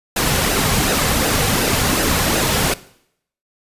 pink noise with flanger, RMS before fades -17 dBFS, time 0.16-2.74 s, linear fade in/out 5 ms, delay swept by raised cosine 0.88 to 3.28 ms, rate 2.7 Hz, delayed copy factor -0.5, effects noise-tail reverb RT60 0.7 s tail -19 dB re dry + resampled to 32000 Hz

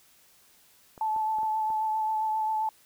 clicks, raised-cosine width 1 ms, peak -32 dBFS, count 5, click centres 0.978 / 1.163 / 1.386 / 1.432 / 1.703 s
sine tone with vibrato, 871 Hz, A5, 18 cents flat, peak -25 dBFS, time 1.01-2.69 s, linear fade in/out 2 ms, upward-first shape sine, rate 7.5 Hz, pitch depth 18 cents each way
effects white hiss -60 dBFS RMS until 2.85 s

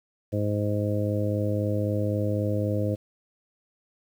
harmonic tone, 103.83 Hz, G#2, in tune, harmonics 1 / 2 / 3 / 4 / 5 / 6, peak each -26 / -32 / -31 / -37 / -30 / -36 dBFS, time 0.32-2.96 s, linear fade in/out 20 ms, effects 9-bit

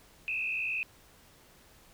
sine tone with frequency modulation, 2566 Hz, E7, 47 cents flat, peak -30 dBFS, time 0.28-0.83 s, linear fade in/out 0 ms, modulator 61.6 Hz, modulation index 1.8, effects pink hiss -59 dBFS RMS until 1.93 s

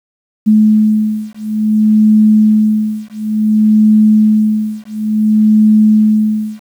sine beating tone pair, 214.5 / 215.07 Hz, A3 / A3, -44 / -39 cents, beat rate 0.57 Hz, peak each -10 dBFS, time 0.46-6.62 s, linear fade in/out 20 ms, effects 7-bit

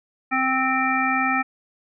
harmonic tone, 261.6 Hz, C4, in tune, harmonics 1 / 3 / 5 / 7 / 9, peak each -26 / -25 / -24 / -26 / -25 dBFS, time 0.31-1.43 s, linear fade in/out 20 ms, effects none

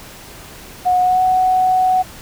sine tone with pitch glide, 728 to 742.9 Hz, F#5 to F#5, -28 to +7 cents, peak -11 dBFS, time 0.85-2.03 s, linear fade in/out 20 ms, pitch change +35 cents, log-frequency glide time 1.01-1.21 s, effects pink hiss -37 dBFS RMS until 2.21 s

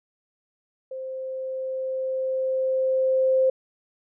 sine tone with level ramp, 523.3 Hz, C5, in tune, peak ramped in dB -31 to -16 dBFS, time 0.91-3.5 s, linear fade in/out 5 ms, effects none

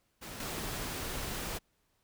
pink noise with level steps, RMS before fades -44 / -38 dBFS, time 0.21-1.59 s, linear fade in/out 20 ms, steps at 0.4 s, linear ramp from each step 2 ms, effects pink hiss -75 dBFS RMS until 2.03 s

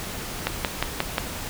click train, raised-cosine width 0.3 ms, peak -5 dBFS, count 5, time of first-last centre 0.47-1.182 s, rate 5.62 Hz, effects pink hiss -33 dBFS RMS until 1.49 s

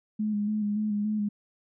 sine tone with vibrato, 210 Hz, G#3, 19 cents sharp, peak -25 dBFS, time 0.19-1.29 s, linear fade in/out 10 ms, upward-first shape square, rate 3.5 Hz, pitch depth 28 cents each way, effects none

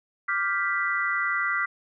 sine chord, G dominant seventh, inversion second, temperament equal, 1174.7 / 1396.9 / 1568 / 1975.5 Hz, D6 / F6 / G6 / B6, 0 / 0 / 0 / 0 cents, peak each -30 / -28 / -32 / -27 dBFS, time 0.28-1.66 s, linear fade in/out 10 ms, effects none

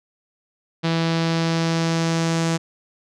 sawtooth tone with low-pass filter sweep, 164.81 Hz, E3, in tune, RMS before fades -21 dBFS, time 0.83-2.58 s, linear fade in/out 20 ms, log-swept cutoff 4200 to 7000 Hz, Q 1.9, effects none

